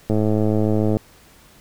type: click train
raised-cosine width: 2 ms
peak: -7 dBFS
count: 94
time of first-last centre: 0.1-0.969 s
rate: 107 Hz
effects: pink hiss -50 dBFS RMS until 1.6 s